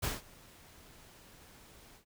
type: noise with ADSR envelope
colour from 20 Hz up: pink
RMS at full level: -33 dBFS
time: 0.02-2.05 s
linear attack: 20 ms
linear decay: 170 ms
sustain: -24 dB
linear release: 99 ms
effects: none